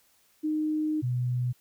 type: tone pair in turn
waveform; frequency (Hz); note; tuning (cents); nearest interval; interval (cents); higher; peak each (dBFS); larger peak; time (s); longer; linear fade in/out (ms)
sine; 307.9 / 123.97; D#4 / B2; -18 / +7; octave + major third; 1575; first; -25; neither; 0.43-1.02 / 1.02-1.53; first; 20
effects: white hiss -65 dBFS RMS until 1.6 s

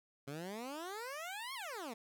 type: exponential two-way sweep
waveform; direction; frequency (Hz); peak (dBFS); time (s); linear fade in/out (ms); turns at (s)
15% pulse; up then down; 134.4 to 1114 to 213.2; -36; 0.27-1.94; 10; 1.54
effects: none

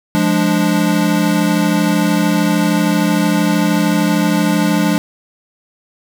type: chord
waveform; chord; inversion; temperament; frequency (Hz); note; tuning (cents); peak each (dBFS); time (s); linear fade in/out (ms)
square; D diminished; first; equal; 174.61 / 207.7 / 293.7; F3 / Ab3 / D4; 0 / 0 / 0; -17; 0.15-4.98; 0
effects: 8-bit

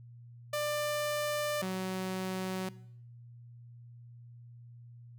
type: tone pair in turn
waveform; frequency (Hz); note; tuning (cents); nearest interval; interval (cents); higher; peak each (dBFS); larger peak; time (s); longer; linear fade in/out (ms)
sawtooth; 594 / 187.1; D5 / F#3; +20 / +20; octave + minor sixth; 2000; first; -27 / -29; first; 0.53-1.62 / 1.62-2.69; first; 5
effects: noise-tail reverb RT60 0.7 s tail -19 dB re dry + added 119 Hz sine -49 dBFS peak until 5.18 s

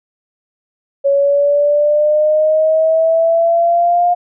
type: exponential sweep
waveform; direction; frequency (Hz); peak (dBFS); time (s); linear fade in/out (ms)
sine; up; 555 to 709; -9; 1.04-4.15; 20
effects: none

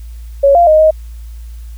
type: tone with pitch steps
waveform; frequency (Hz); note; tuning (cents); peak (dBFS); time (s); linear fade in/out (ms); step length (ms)
sine; 557 / 692 / 621 / 627; C#5 / F5 / D#5 / D#5; +8 / -16 / -3 / +13; -4; 0.43-0.91; 10; 120
effects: added 57 Hz sine -26 dBFS peak until 1.77 s + white hiss -49 dBFS RMS until 1.77 s

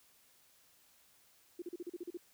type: tone bursts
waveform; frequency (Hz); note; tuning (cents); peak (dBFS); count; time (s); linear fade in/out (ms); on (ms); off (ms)
sine; 349.2; F4; 0; -39; 9; 1.59-2.173; 5; 31; 38
effects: white hiss -67 dBFS RMS until 2.33 s

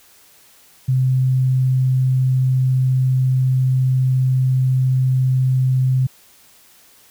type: tone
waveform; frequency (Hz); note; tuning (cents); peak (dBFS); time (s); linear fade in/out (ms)
sine; 129.6; C3; -16; -13; 0.88-6.07; 10
effects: white hiss -50 dBFS RMS until 7.1 s

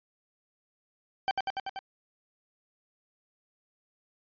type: tone with echo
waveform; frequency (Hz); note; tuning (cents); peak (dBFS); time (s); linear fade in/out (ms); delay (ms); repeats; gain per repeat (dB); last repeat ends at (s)
40% pulse; 776; G5; -18; -24; 1.28-1.31; 0; 96; 5; -2; 1.79
effects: resampled to 11025 Hz

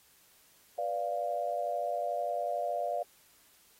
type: chord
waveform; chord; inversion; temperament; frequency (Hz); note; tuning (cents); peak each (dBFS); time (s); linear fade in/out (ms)
sine; B diminished; none; equal; 493.9 / 587.3 / 698.5; B4 / D5 / F5; 0 / 0 / 0; -39 / -34 / -33; 0.78-3.03; 5
effects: white hiss -63 dBFS RMS until 3.79 s + AAC 48 kbps

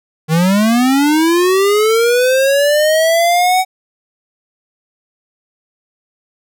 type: linear sweep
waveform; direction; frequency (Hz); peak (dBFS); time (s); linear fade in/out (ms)
square; up; 152.9 to 756; -10; 0.28-3.65; 50
effects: none

